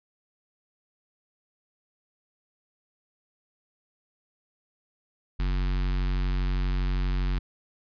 square tone with notch filter, 46.25 Hz, F#1, in tune, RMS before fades -26 dBFS, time 5.39-7.39 s, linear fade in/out 10 ms, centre 570 Hz, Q 0.74, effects resampled to 11025 Hz

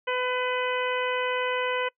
harmonic tone, 502 Hz, B4, 28 cents sharp, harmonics 1 / 2 / 3 / 4 / 5 / 6, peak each -28 / -31 / -33 / -34 / -35 / -36 dBFS, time 0.07-1.89 s, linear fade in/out 10 ms, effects noise-tail reverb RT60 0.1 s tail -24 dB re dry

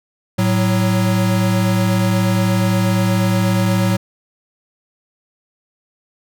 square tone pair together, 110 / 186.13 Hz, A2 / F#3, 0 / +11 cents, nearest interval major sixth, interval 911 cents, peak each -17 dBFS, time 0.38-3.97 s, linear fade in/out 10 ms, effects none

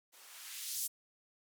violet noise with band-pass filter sweep, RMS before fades -43 dBFS, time 0.12-0.88 s, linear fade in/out 20 ms, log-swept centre 360 to 8300 Hz, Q 0.88, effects none

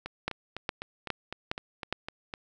two click trains, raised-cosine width 0.3 ms, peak -20 / -13 dBFS, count 10 / 5, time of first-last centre 0.06-2.338 / 0.28-1.926 s, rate 3.95 / 2.43 Hz, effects none

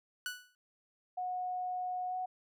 sawtooth tone with exponential decay, 1480 Hz, F#6, in tune, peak -30 dBFS, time 0.26-0.55 s, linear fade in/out 1 ms, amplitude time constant 61 ms
sine tone with pitch glide, 730 to 738.5 Hz, F#5 to F#5, -24 to -3 cents, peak -34 dBFS, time 1.17-2.26 s, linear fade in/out 10 ms, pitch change +21 cents, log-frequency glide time 2.08-2.15 s
effects none

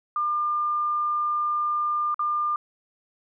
sine tone with dropouts, 1200 Hz, D6, 37 cents sharp, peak -22 dBFS, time 0.16-2.56 s, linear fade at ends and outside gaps 2 ms, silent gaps 2.144-2.193 s, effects none

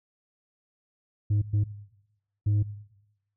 sine tone bursts at uneven times, 103.83 Hz, G#2, in tune, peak -18 dBFS, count 3, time 1.3-1.42 / 1.53-1.64 / 2.46-2.63 s, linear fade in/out 10 ms, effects noise-tail reverb RT60 0.9 s tail -18 dB re dry + tanh soft clip ceiling -20 dBFS

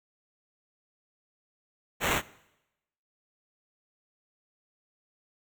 white noise with sample-and-hold, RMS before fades -27 dBFS, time 2-2.22 s, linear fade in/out 50 ms, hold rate 4900 Hz, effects noise-tail reverb RT60 0.9 s tail -21 dB re dry

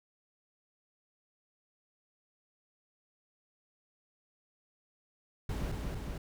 brown noise with echo, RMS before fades -35 dBFS, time 5.49-5.72 s, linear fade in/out 5 ms, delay 230 ms, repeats 2, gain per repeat -2 dB, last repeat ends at 6.18 s, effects none

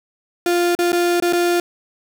35% pulse tone with dropouts, 349.2 Hz, F4, in tune, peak -13 dBFS, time 0.46-1.6 s, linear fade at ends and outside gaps 2 ms, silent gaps 0.751-0.789 / 0.92-0.929 / 1.201-1.223 / 1.326-1.332 s, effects 8-bit

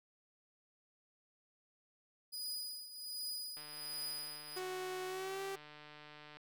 sawtooth tone with tremolo, 4944 Hz, D#8, 12 cents flat, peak -36 dBFS, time 2.32-4.6 s, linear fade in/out 20 ms, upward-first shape triangle, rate 1.3 Hz, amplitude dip 75%
click train, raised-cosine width 0.3 ms, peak -38 dBFS, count 421, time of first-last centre 3.57-6.37 s, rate 150 Hz
sawtooth tone with pitch glide, 370 to 389.5 Hz, F#4 to G4, 0 to -11 cents, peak -36 dBFS, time 4.56-5.56 s, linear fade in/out 10 ms, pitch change +89 cents, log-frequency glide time 5.06-5.41 s
effects none

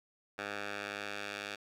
10% pulse tone with band-pass filter sweep, 102 Hz, G#2, 31 cents flat, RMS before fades -41 dBFS, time 0.38-1.56 s, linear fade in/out 10 ms, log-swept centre 1700 to 2700 Hz, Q 0.96, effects 11-bit

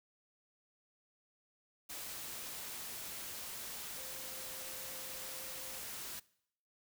sine tone in noise, 523.3 Hz, C5, in tune, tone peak -56 dBFS, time 3.97-5.79 s, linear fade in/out 10 ms, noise white, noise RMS -45 dBFS, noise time 1.89-6.2 s, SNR -14 dB, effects noise-tail reverb RT60 0.7 s tail -22 dB re dry

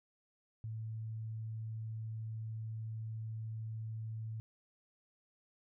sine tone, 110.8 Hz, A2, 13 cents sharp, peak -39 dBFS, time 0.64-4.4 s, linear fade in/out 0 ms, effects none

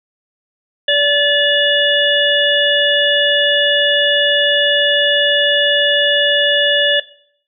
harmonic tone, 578 Hz, D5, 28 cents flat, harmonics 1 / 3 / 5 / 6, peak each -16 / -16 / -16 / -16 dBFS, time 0.88-7 s, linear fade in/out 5 ms, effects noise-tail reverb RT60 0.6 s tail -18 dB re dry

